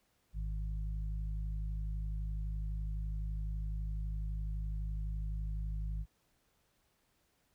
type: harmonic tone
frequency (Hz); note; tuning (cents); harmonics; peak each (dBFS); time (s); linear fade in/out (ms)
51.91; G#1; 0; 1 / 2 / 3; -35 / -46 / -46; 0.33-6.06; 50
effects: pink hiss -75 dBFS RMS until 7.54 s